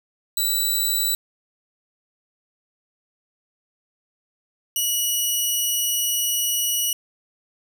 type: tone pair in turn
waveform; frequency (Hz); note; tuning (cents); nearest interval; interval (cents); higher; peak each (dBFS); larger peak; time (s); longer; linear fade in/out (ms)
10% pulse; 3951 / 2920; B7 / F#7; 0 / -24; perfect fourth; 524; first; -12; neither; 0.37-1.15 / 4.76-6.93; second; 2
effects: none